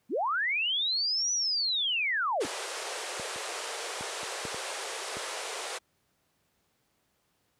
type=linear two-way sweep; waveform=sine; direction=up then down; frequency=178 to 5970 to 178 Hz; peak=-26 dBFS; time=0.09-2.47 s; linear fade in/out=50 ms; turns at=1.32 s
type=band-pass noise; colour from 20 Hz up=pink; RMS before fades=-37 dBFS; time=2.4-5.79 s; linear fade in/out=20 ms; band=400 to 10000 Hz; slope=48 dB/octave
type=clicks; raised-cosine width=2 ms; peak=-28 / -27 / -33 / -26 / -32 / -24 / -30 / -27 dBFS; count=8; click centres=2.45 / 3.197 / 3.36 / 4.009 / 4.232 / 4.452 / 4.545 / 5.169 s
effects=pink hiss -73 dBFS RMS until 7.59 s + high-pass 80 Hz 12 dB/octave